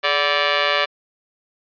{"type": "tone with amplitude modulation", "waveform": "10% pulse", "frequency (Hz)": 581, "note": "D5", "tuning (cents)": -19, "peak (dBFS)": -4, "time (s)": [0.03, 0.86], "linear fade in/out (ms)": 20, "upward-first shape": "sine", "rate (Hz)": 158, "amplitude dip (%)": 90, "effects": ["resampled to 11025 Hz"]}